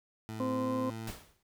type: tone with pitch glide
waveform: 20% pulse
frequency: 110 to 112.31 Hz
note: A2 to A2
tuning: 0 to +36 cents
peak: -34 dBFS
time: 0.29-1.1 s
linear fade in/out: 0 ms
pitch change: +36 cents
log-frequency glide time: 0.49-0.76 s
type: harmonic tone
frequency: 258.5 Hz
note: C4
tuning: 21 cents flat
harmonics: 1 / 2 / 4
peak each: -32 / -35 / -38 dBFS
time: 0.4-0.9 s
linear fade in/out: 2 ms
type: noise with exponential decay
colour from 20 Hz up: pink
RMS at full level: -39 dBFS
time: 1.07-1.43 s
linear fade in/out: 5 ms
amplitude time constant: 78 ms
effects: none

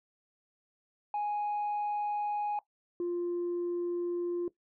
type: tone pair in turn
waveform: sine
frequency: 830.6 / 349.2 Hz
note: G#5 / F4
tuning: 0 / 0 cents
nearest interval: octave + minor third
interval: 1500 cents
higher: first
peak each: -28 dBFS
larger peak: neither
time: 1.14-2.59 / 3-4.48 s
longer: second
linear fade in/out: 2 ms
effects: noise-tail reverb RT60 0.1 s tail -18 dB re dry + tanh soft clip ceiling -28 dBFS

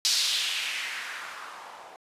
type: noise with low-pass filter sweep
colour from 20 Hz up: violet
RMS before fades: -31 dBFS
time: 0.05-1.96 s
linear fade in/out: 0 ms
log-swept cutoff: 4800 to 700 Hz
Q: 2.2
effects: resampled to 32000 Hz

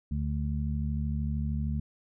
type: harmonic tone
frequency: 73.1 Hz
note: D2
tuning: 7 cents flat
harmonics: 1 / 2 / 3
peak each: -30 / -33 / -35 dBFS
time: 0.11-1.8 s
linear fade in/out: 5 ms
effects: none

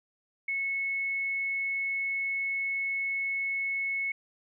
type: tone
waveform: sine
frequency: 2197 Hz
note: C#7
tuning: 16 cents flat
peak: -28 dBFS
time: 0.48-4.12 s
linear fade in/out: 5 ms
effects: none

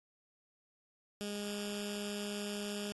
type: tone with notch filter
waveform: 10% pulse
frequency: 205.4 Hz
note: G#3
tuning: 19 cents flat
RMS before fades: -40 dBFS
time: 1.21-2.92 s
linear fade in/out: 0 ms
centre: 980 Hz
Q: 0.52
effects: AAC 32 kbps

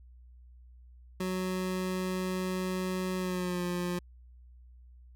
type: tone with pitch glide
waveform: 25% pulse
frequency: 185 to 177.16 Hz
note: F#3 to F3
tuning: 0 to +25 cents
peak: -27 dBFS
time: 1.2-3.99 s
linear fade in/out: 5 ms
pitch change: -75 cents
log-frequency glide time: 3.17-3.63 s
effects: added 61 Hz sine -51 dBFS peak until 5.15 s

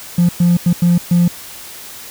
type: tone bursts at uneven times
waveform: triangle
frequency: 174 Hz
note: F3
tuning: 6 cents flat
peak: -5 dBFS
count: 5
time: 0.18-0.29 / 0.4-0.57 / 0.66-0.73 / 0.82-0.98 / 1.11-1.28 s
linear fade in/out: 5 ms
effects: tanh soft clip ceiling -4 dBFS + white hiss -33 dBFS RMS until 2.1 s

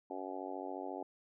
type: harmonic tone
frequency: 94.2 Hz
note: F#2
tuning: 32 cents sharp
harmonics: 3 / 4 / 5 / 6 / 7 / 8 / 9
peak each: -46 / -46 / -49 / -49 / -48 / -47 / -48 dBFS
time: 0.1-1.03 s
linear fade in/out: 5 ms
effects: none

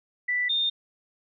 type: tone pair in turn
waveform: sine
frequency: 1975.5 / 3638 Hz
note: B6 / A#7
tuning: 0 / -43 cents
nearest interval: major seventh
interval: 1057 cents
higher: second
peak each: -23 / -22 dBFS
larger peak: second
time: 0.28-0.49 / 0.49-0.7 s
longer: neither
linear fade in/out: 10 ms
effects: none

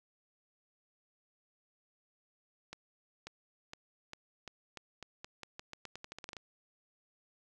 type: accelerating click train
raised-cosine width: 0.2 ms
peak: -27 dBFS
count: 20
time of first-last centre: 2.73-6.367 s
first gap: 540 ms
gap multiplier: 0.86
effects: none

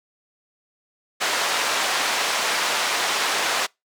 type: band-pass noise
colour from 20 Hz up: pink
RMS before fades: -23 dBFS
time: 1.2-3.67 s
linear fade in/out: 20 ms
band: 730 to 6700 Hz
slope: 12 dB/octave
effects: noise-tail reverb RT60 0.2 s tail -26 dB re dry

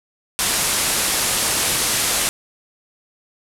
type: low-pass noise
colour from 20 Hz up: white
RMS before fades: -20 dBFS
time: 0.39-2.29 s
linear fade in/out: 0 ms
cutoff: 12000 Hz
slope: 48 dB/octave
effects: none

